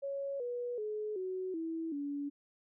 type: tone with pitch steps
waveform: sine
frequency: 555 / 486 / 425.5 / 372.6 / 326.2 / 285.6 Hz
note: C#5 / B4 / G#4 / F#4 / E4 / D4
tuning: +2 / -28 / +42 / +12 / -18 / -48 cents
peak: -35 dBFS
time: 0.02-2.3 s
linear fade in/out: 20 ms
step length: 380 ms
effects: none